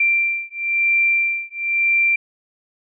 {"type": "beating tone pair", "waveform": "sine", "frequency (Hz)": [2360, 2361], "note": ["D7", "D7"], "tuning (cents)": [8, 9], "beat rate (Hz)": 1, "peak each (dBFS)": -19, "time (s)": [0, 2.16], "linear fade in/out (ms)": 5, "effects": []}